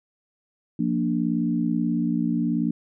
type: chord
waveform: sine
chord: Bb major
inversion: second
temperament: equal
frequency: 174.61 / 233.1 / 293.7 Hz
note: F3 / Bb3 / D4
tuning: 0 / 0 / 0 cents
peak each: -26 / -24 / -26 dBFS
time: 0.79-2.71 s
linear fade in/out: 5 ms
effects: none